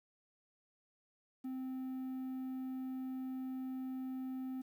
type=tone with quantisation; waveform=triangle; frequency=260 Hz; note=C4; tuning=11 cents flat; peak=-37 dBFS; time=1.44-4.62 s; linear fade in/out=10 ms; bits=11; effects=none